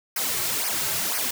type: noise with flanger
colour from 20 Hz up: white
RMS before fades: -26 dBFS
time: 0.16-1.31 s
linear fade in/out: 5 ms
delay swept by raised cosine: 0.26 to 4.16 ms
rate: 2 Hz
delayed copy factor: -0.85
effects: none